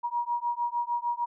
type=beating tone pair; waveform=sine; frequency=951 / 957.6 Hz; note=A#5 / A#5; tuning=+34 / +46 cents; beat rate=6.6 Hz; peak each=-30 dBFS; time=0.03-1.26 s; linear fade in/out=20 ms; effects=none